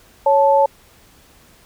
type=tone pair together; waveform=sine; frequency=555 / 875.8 Hz; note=C#5 / A5; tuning=+2 / -8 cents; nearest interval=minor sixth; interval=790 cents; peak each=-13 / -13 dBFS; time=0.26-0.66 s; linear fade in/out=5 ms; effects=pink hiss -50 dBFS RMS until 1.65 s